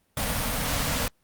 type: band-stop noise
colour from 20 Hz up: pink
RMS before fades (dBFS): -27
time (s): 0.17-1.08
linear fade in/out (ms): 2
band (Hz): 300 to 450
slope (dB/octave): 96
effects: pink hiss -69 dBFS RMS until 1.23 s + Opus 32 kbps